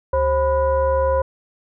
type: tone with frequency modulation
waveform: sine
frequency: 532 Hz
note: C5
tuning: 29 cents sharp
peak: -15 dBFS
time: 0.13-1.22 s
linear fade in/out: 5 ms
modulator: 460 Hz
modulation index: 0.91
effects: none